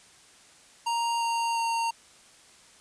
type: tone with pitch steps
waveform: square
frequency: 932.3 / 926.4 / 920.5 Hz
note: A#5 / A#5 / A#5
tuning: 0 / -11 / -22 cents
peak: -26 dBFS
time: 0.86-1.91 s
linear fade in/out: 10 ms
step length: 350 ms
effects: white hiss -55 dBFS RMS until 2.8 s + resampled to 22050 Hz